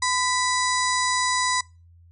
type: harmonic tone with a mistuned harmonic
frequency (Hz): 988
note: B5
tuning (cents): 0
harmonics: 1 / 2 / 4 / 5 / 6 / 7 / 8 / 9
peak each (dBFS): -24 / -27 / -30 / -31 / -32 / -32 / -33 / -34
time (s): 0.02-1.61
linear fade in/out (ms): 5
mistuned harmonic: 1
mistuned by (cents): +37
effects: noise-tail reverb RT60 0.3 s tail -24 dB re dry + added 85 Hz sine -49 dBFS peak until 2.11 s